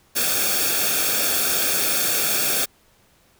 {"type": "noise with comb filter", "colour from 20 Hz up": "white", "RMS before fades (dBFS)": -21, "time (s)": [0.15, 2.66], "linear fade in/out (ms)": 20, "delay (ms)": 1, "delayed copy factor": -0.7, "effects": ["pink hiss -58 dBFS RMS until 3.39 s"]}